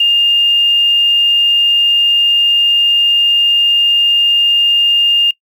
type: tone with quantisation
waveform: sine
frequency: 2815 Hz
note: F7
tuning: 13 cents sharp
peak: -7 dBFS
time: 0-5.31 s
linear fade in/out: 5 ms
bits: 6
effects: noise-tail reverb RT60 0.1 s tail -23 dB re dry